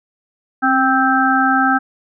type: harmonic tone with a mistuned harmonic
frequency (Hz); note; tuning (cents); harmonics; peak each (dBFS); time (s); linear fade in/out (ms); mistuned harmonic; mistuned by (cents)
261.6; C4; 0; 1 / 3 / 5 / 6; -17 / -17 / -17 / -17; 0.62-1.79; 20; 1; +27
effects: none